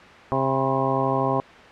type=harmonic tone with a mistuned harmonic; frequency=133.5 Hz; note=C3; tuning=35 cents sharp; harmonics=1 / 2 / 3 / 4 / 5 / 6 / 7 / 8; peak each=-28 / -28 / -28 / -28 / -28 / -28 / -28 / -28 dBFS; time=0.32-1.4 s; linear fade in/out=0 ms; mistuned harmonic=7; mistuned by=+77 cents; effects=white hiss -43 dBFS RMS until 1.71 s + low-pass 2000 Hz 12 dB/octave